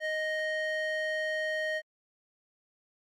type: tone with band-pass filter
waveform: square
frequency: 622.3 Hz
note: D#5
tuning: in tune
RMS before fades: -32 dBFS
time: 0-1.82 s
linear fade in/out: 50 ms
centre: 1500 Hz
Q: 2.1
effects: Opus 32 kbps